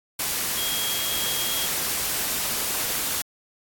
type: tone in noise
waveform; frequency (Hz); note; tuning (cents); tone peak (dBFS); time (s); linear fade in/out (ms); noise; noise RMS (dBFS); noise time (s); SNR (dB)
sine; 3274; G#7; -25; -29; 0.57-1.66; 5; white; -26; 0.19-3.22; -6
effects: AAC 64 kbps

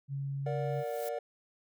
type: tone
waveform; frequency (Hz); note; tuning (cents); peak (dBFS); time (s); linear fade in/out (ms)
sine; 138.59; C#3; 0; -33; 0.08-0.84; 50
type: chord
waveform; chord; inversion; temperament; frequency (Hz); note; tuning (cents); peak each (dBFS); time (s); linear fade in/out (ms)
triangle; Bb augmented; none; just; 466.2 / 582.7 / 728.4; Bb4 / D5 / F#5; 0 / -14 / -27; -35 / -35 / -38; 0.46-1.19; 5
type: noise with exponential growth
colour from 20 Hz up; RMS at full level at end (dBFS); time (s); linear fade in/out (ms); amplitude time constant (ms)
blue; -43; 0.53-1.09; 5; 120
effects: none

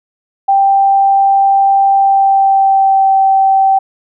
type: tone with pitch glide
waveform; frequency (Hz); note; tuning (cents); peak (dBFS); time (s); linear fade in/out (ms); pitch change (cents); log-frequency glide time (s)
sine; 786 to 774.7; G5 to G5; +4 to -21; -6; 0.48-3.79; 10; -25; 1.92-3.14
effects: none

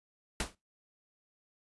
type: noise with exponential decay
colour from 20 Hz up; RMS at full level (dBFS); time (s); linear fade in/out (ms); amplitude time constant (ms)
pink; -29; 0.4-0.55; 2; 32
effects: noise-tail reverb RT60 0.2 s tail -19 dB re dry + resampled to 24000 Hz

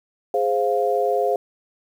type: chord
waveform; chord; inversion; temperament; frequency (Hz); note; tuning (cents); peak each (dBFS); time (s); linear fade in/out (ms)
sine; F minor; first; equal; 415.3 / 523.3 / 698.5; Ab4 / C5 / F5; 0 / 0 / 0; -22; 0.34-1.36; 2
effects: 8-bit

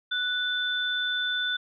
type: tone pair together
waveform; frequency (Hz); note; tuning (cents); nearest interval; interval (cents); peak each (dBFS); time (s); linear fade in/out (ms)
sine; 1480 / 3522; F#6 / A7; 0 / +1; octave + minor third; 1501; -28; 0.11-1.57; 10
effects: none

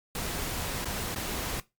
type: noise with dropouts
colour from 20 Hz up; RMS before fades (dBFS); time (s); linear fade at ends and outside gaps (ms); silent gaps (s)
pink; -33; 0.15-1.6; 2; 0.846-0.855 / 1.147-1.159
effects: noise-tail reverb RT60 0.2 s tail -18 dB re dry + MP3 96 kbps

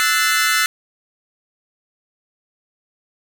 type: chord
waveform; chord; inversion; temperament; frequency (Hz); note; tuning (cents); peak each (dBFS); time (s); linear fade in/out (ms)
sawtooth; F# half-diminished seventh; third; equal with one note detuned; 1318.5 / 1480 / 1760 / 2061; E6 / F#6 / A6 / C7; 0 / 0 / 0 / -27; -17; 0-0.66; 0
effects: none

